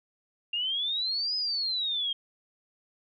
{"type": "exponential two-way sweep", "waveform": "sine", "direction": "up then down", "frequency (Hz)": [2778, 5070, 3199], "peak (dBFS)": -27, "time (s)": [0.53, 2.13], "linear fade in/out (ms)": 5, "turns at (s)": 1.36, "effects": []}